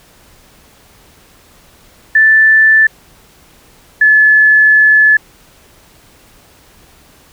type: tone pair in turn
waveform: sine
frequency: 1760 / 1723.8 Hz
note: A6 / A6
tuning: 0 / -36 cents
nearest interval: unison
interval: 36 cents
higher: first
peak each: -4 dBFS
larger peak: neither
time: 2.15-2.87 / 4.01-5.17 s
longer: second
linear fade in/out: 5 ms
effects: pink hiss -45 dBFS RMS until 7.32 s